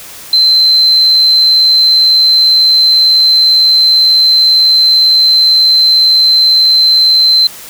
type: tone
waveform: sine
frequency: 4089 Hz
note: C8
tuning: 41 cents flat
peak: -4 dBFS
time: 0.33-7.47 s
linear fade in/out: 2 ms
effects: white hiss -30 dBFS RMS until 7.69 s